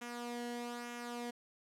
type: tone with flanger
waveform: sawtooth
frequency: 240 Hz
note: B3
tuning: 49 cents flat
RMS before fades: -43 dBFS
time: 0.01-1.31 s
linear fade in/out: 10 ms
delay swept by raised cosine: 0.22 to 0.83 ms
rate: 1.1 Hz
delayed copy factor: -0.55
effects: low-pass 12000 Hz 12 dB/octave + 12-bit